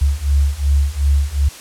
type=beating tone pair; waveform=sine; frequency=69.3 / 72 Hz; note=C#2 / D2; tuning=0 / -34 cents; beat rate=2.7 Hz; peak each=-16 / -15 dBFS; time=0.01-1.49 s; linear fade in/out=10 ms; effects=white hiss -36 dBFS RMS until 1.6 s + low-pass 10000 Hz 12 dB/octave